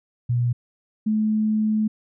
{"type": "tone pair in turn", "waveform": "sine", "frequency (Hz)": [121, 215.6], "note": ["B2", "A3"], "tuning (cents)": [-35, -35], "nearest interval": "minor seventh", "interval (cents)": 1000, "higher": "second", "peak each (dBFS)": -18, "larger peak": "neither", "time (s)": [[0.29, 0.53], [1.06, 1.88]], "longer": "second", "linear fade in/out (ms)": 10, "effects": []}